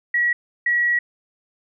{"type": "tone pair in turn", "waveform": "sine", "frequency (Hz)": [1921, 1921], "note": ["B6", "B6"], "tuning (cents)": [-48, -48], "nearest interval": "unison", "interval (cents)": 0, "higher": "neither", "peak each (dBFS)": -16, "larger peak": "neither", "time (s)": [[0.14, 0.33], [0.66, 0.99]], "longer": "second", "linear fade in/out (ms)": 5, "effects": []}